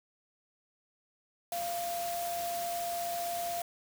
sine tone in noise, 692 Hz, F5, 16 cents flat, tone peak -33 dBFS, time 1.52-3.62 s, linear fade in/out 2 ms, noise white, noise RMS -41 dBFS, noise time 1.52-3.62 s, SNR +5 dB, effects none

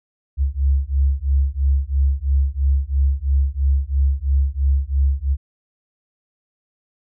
sine beating tone pair, 67.3 / 70.3 Hz, C2 / C#2, +49 / +25 cents, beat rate 3 Hz, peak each -18 dBFS, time 0.37-5.37 s, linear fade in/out 50 ms, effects none

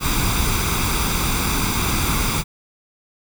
pink noise with comb filter, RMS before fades -20 dBFS, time 0-2.44 s, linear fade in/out 50 ms, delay 0.83 ms, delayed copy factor +0.65, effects none

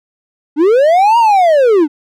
triangle linear two-way sweep, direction up then down, 277 to 955 to 277 Hz, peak -4 dBFS, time 0.56-1.88 s, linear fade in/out 50 ms, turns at 1.18 s, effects none

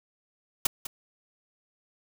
white noise with echo, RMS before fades -22 dBFS, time 0.65-0.67 s, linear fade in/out 5 ms, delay 200 ms, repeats 1, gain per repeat -13 dB, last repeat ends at 0.87 s, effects none

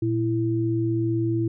sine tone pair together, 116.54 / 332.2 Hz, A#2 / E4, 0 / +13 cents, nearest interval octave + tritone, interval 1813 cents, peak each -24 / -23 dBFS, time 0.02-1.48 s, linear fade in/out 5 ms, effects none

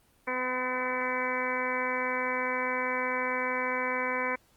harmonic tone, 253.6 Hz, B3, 46 cents sharp, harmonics 1 / 2 / 3 / 4 / 5 / 6 / 7 / 8 / 9, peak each -39 / -34 / -43 / -33 / -43 / -37 / -38 / -36 / -35 dBFS, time 0.27-4.36 s, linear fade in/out 10 ms, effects pink hiss -65 dBFS RMS until 4.56 s + Opus 24 kbps

